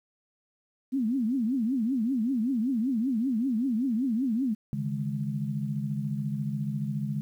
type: tone with vibrato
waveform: sine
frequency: 243 Hz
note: B3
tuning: 28 cents flat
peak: -24 dBFS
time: 0.92-4.55 s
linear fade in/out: 20 ms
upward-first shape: triangle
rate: 5.2 Hz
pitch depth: 270 cents each way
type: chord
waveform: sine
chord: C# suspended second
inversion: none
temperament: equal with one note detuned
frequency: 141.26 / 155.56 / 207.7 Hz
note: C#3 / D#3 / G#3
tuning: +33 / 0 / 0 cents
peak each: -31 / -35 / -32 dBFS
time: 4.73-7.21 s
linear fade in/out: 0 ms
effects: 10-bit